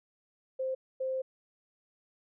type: tone bursts at uneven times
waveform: sine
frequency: 523.3 Hz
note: C5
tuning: in tune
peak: -30 dBFS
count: 2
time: 0.59-0.75 / 1-1.22 s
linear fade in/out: 10 ms
effects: none